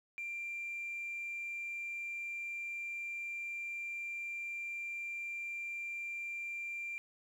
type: tone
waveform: sine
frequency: 2372 Hz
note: D7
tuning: 17 cents sharp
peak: -37 dBFS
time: 0.18-6.98 s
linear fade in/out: 0 ms
effects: tanh soft clip ceiling -35 dBFS + 11-bit